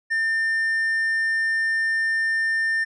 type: tone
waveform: triangle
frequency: 1800 Hz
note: A6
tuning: 39 cents sharp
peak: -18 dBFS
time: 0.1-2.85 s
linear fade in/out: 20 ms
effects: resampled to 24000 Hz